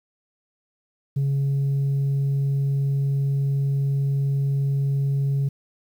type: tone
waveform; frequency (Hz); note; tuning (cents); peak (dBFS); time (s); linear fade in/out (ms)
sine; 138.59; C#3; 0; -17; 1.16-5.49; 10
effects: tanh soft clip ceiling -18 dBFS + 9-bit